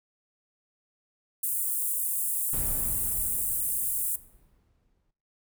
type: high-pass noise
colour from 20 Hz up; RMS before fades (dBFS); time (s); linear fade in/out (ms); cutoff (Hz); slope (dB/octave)
pink; -29; 1.43-4.16; 5; 8600; 48
type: noise with exponential decay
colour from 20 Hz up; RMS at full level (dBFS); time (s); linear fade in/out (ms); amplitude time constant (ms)
brown; -32; 2.53-5.11; 5; 560
effects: noise-tail reverb RT60 0.6 s tail -18 dB re dry